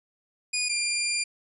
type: tone pair in turn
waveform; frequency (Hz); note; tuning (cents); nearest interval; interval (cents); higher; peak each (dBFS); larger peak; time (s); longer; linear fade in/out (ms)
15% pulse; 2457 / 2393; D#7 / D7; -22 / +32; unison; 46; first; -18; neither; 0.53-0.69 / 0.69-1.24; second; 10
effects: resampled to 24000 Hz